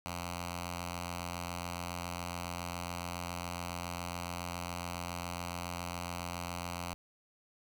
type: tone with notch filter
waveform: 5% pulse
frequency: 87.2 Hz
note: F2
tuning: 2 cents flat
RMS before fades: -40 dBFS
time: 0.06-6.94 s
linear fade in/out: 0 ms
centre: 390 Hz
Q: 0.68
effects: none